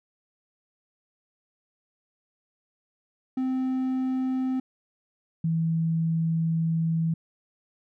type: tone pair in turn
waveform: triangle / sine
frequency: 259.4 / 163.41 Hz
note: C4 / E3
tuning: -15 / -15 cents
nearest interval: minor sixth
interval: 800 cents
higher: first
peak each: -22 dBFS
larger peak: neither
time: 3.37-4.6 / 5.44-7.14 s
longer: second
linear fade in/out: 5 ms
effects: none